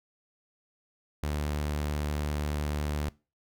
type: tone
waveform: sawtooth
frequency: 74.2 Hz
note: D2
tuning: 18 cents sharp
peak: -25 dBFS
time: 1.23-3.09 s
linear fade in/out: 0 ms
effects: noise-tail reverb RT60 0.3 s tail -22 dB re dry